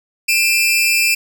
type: tone pair together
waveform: sawtooth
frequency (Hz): 2398 / 2637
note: D7 / E7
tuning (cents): +36 / 0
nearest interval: major second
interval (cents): 164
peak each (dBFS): -12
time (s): 0.28-1.15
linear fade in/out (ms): 10
effects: none